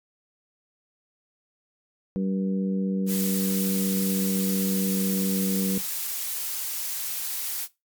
harmonic tone, 96 Hz, G2, 36 cents flat, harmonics 2 / 3 / 4 / 5, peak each -24 / -34 / -38 / -35 dBFS, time 2.16-5.78 s, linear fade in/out 0 ms
blue noise, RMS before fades -30 dBFS, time 3.06-7.68 s, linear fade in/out 50 ms
effects noise-tail reverb RT60 0.2 s tail -17 dB re dry + MP3 96 kbps

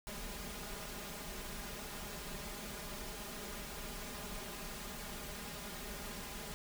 pink noise with comb filter, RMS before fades -45 dBFS, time 0.07-6.54 s, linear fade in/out 0 ms, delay 4.9 ms, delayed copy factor +0.8, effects none

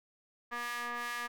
sawtooth ring-modulated tone, 239.8 Hz, A#3, 49 cents sharp, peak -29 dBFS, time 0.51-1.28 s, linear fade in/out 20 ms, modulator 1440 Hz, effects none

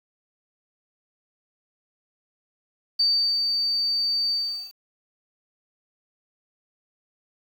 sine tone with ADSR envelope, 4604 Hz, D8, 35 cents flat, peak -17 dBFS, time 2.99-4.73 s, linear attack 10 ms, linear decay 370 ms, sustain -4 dB, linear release 420 ms, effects 8-bit

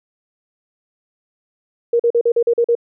sine tone bursts, 470.6 Hz, A#4, 16 cents sharp, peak -11 dBFS, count 8, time 1.93-2.752 s, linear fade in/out 5 ms, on 66 ms, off 42 ms, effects none

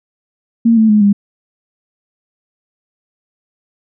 sine tone with pitch steps, 230 / 220.4 / 211.2 / 202.3 Hz, A#3 / A3 / G#3 / G#3, -23 / +3 / +29 / -45 cents, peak -6 dBFS, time 0.65-1.13 s, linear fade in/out 10 ms, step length 120 ms, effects none

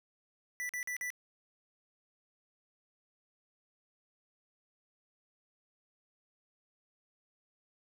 square tone bursts, 1975.5 Hz, B6, in tune, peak -36 dBFS, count 4, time 0.6-1.103 s, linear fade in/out 0 ms, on 92 ms, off 45 ms, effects none

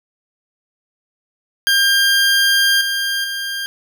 20% pulse tone with level steps, 1600 Hz, G6, 35 cents sharp, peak -7 / -13 / -17 dBFS, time 1.67-3.66 s, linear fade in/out 0 ms, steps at 2.81 / 3.24 s, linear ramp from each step 2 ms, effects none

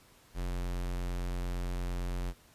square tone, 44.41 Hz, F1, 30 cents sharp, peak -33 dBFS, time 0.34-2.34 s, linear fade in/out 50 ms, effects pink hiss -61 dBFS RMS until 2.54 s + resampled to 32000 Hz

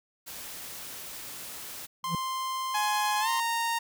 white noise, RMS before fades -41 dBFS, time 0.26-1.87 s, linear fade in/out 20 ms
triangle tone with exponential growth, 167.6 Hz, E3, 29 cents sharp, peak -22 dBFS, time 2.03-2.15 s, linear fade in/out 2 ms, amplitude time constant 24 ms
45% pulse tone, 1046.5 Hz, C6, in tune, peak -30 dBFS, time 2.04-3.4 s, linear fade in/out 2 ms
sawtooth tone with pitch glide, 839 to 925.6 Hz, G#5 to A#5, +17 to -13 cents, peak -23 dBFS, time 2.74-3.79 s, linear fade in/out 10 ms, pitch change +170 cents, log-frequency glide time 3.2-3.29 s
effects none

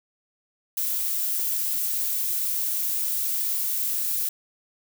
violet noise, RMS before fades -26 dBFS, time 0.77-4.29 s, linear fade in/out 5 ms, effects none

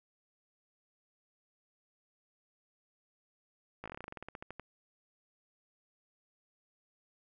slowing click train, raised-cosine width 0.5 ms, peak -28 dBFS, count 18, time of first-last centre 3.84-4.597 s, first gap 17 ms, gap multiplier 1.11, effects none

